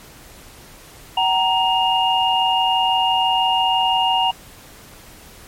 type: tone cluster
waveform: sine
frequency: 758 / 932 / 2836 Hz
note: F#5 / A#5 / F7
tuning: +42 / -1 / +26 cents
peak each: -19 dBFS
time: 1.17-4.31 s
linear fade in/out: 5 ms
effects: pink hiss -43 dBFS RMS until 5.47 s + MP3 64 kbps